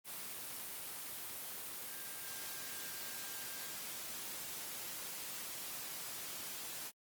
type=tone in noise; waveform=sine; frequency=1597 Hz; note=G6; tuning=32 cents sharp; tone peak=-56 dBFS; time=1.87-3.76 s; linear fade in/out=50 ms; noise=white; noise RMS=-45 dBFS; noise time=0.04-6.92 s; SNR=-14 dB; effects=high-pass 100 Hz 12 dB/octave + Opus 24 kbps